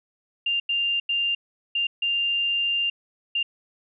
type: tone bursts at uneven times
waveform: sine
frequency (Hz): 2794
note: F7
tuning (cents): 0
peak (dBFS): -21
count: 6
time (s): 0.46-0.6 / 0.69-1 / 1.09-1.35 / 1.75-1.87 / 2.02-2.9 / 3.35-3.43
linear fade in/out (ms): 5
effects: none